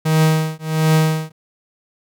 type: tone with tremolo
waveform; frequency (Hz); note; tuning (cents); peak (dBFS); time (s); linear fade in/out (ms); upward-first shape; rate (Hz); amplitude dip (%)
45% pulse; 157.7; D#3; +24; -10; 0.05-1.32; 10; triangle; 1.4; 100
effects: none